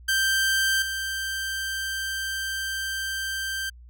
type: tone with level steps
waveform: sawtooth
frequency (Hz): 1568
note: G6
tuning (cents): 0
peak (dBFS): -17 / -24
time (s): 0.08-3.7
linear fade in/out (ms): 10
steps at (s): 0.82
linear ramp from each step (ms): 2
effects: added 60 Hz sine -44 dBFS peak until 3.89 s